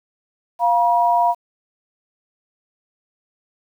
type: tone pair together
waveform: sine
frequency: 698.5 / 958.9 Hz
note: F5 / A#5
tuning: 0 / +49 cents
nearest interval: perfect fourth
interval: 549 cents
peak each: -16 dBFS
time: 0.59-1.35 s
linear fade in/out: 50 ms
effects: 8-bit